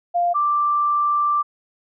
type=tone pair in turn; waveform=sine; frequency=698.5 / 1176.6 Hz; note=F5 / D6; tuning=0 / +3 cents; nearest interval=major sixth; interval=903 cents; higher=second; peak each=-16 dBFS; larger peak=neither; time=0.14-0.34 / 0.34-1.43 s; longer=second; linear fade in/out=20 ms; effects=none